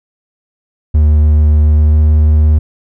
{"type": "tone with pitch glide", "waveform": "triangle", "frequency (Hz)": [75.6, 76.48], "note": ["D#2", "D#2"], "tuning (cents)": [-49, -29], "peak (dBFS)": -3, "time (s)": [0.94, 2.59], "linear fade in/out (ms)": 10, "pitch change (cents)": 20, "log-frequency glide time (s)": [1.73, 1.97], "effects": []}